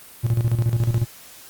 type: tone with tremolo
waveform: triangle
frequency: 116.54 Hz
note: A#2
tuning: in tune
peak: -13 dBFS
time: 0.23-1.05 s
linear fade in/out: 20 ms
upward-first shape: square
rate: 14 Hz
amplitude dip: 65%
effects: white hiss -44 dBFS RMS until 1.49 s + Opus 32 kbps